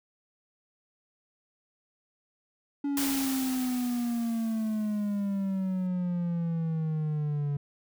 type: exponential sweep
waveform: triangle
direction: down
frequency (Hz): 285.4 to 142.5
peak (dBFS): -25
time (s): 2.84-7.57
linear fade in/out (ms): 5
type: noise with exponential decay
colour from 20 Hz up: white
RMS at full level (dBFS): -31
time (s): 2.97-5.87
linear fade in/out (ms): 2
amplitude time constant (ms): 630
effects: none